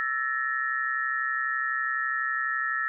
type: tone cluster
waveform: sine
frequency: 1326 / 1731 / 1863 Hz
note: E6 / A6 / A#6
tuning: +10 / -29 / -2 cents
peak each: -30 dBFS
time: 0-2.88 s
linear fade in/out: 0 ms
effects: none